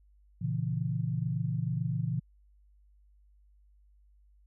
sine chord, A# diminished, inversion none, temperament equal with one note detuned, 116.54 / 138.59 / 165.58 Hz, A#2 / C#3 / E3, 0 / 0 / +8 cents, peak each -33 dBFS, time 0.41-2.2 s, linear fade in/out 10 ms, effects added 50 Hz sine -59 dBFS peak until 4.46 s

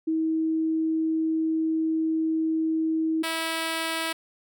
sine / 5% pulse tone pair in turn, 320 / 325.6 Hz, D#4 / E4, +49 / -21 cents, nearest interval unison, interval 30 cents, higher second, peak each -22 / -15 dBFS, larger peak second, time 0.07-3.23 / 3.23-4.13 s, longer first, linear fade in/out 10 ms, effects none

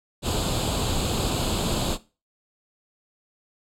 pink noise with comb filter, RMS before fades -25 dBFS, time 0.22-1.98 s, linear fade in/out 50 ms, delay 0.26 ms, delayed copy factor +0.75, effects noise-tail reverb RT60 0.3 s tail -17 dB re dry + low-pass 10000 Hz 12 dB/octave

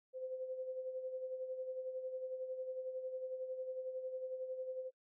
sine tone with tremolo, 516 Hz, C5, 24 cents flat, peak -38 dBFS, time 0.13-4.91 s, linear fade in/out 50 ms, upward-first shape sine, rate 11 Hz, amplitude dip 55%, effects noise-tail reverb RT60 0.1 s tail -24 dB re dry

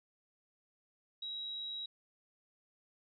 sine tone, 3852 Hz, B7, 44 cents flat, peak -39 dBFS, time 1.22-1.86 s, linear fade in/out 5 ms, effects none

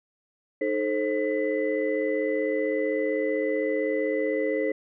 sine tone cluster, 308.8 / 434.3 / 530 / 2002 Hz, D#4 / A4 / C5 / B6, -13 / -23 / +22 / +23 cents, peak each -29 / -27 / -27 / -34 dBFS, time 0.61-4.72 s, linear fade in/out 5 ms, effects tanh soft clip ceiling -13 dBFS

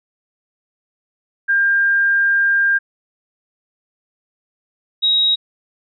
sine tone pair in turn, 1600 / 3805 Hz, G6 / A#7, +35 / +35 cents, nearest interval octave + minor third, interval 1500 cents, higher second, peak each -12 dBFS, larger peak neither, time 1.48-2.79 / 5.02-5.36 s, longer first, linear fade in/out 20 ms, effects none

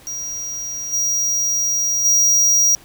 square tone with level steps, 5740 Hz, F8, 47 cents sharp, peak -25 / -17 / -12 dBFS, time 0.07-2.75 s, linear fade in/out 0 ms, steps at 0.92 / 2.04 s, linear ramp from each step 20 ms, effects pink hiss -46 dBFS RMS until 2.84 s

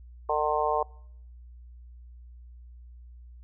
harmonic tone, 151.2 Hz, D#3, 49 cents flat, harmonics 3 / 4 / 5 / 6 / 7, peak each -30 / -30 / -30 / -30 / -30 dBFS, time 0.29-0.83 s, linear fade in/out 5 ms, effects noise-tail reverb RT60 0.7 s tail -25 dB re dry + added 60 Hz sine -45 dBFS peak until 3.43 s

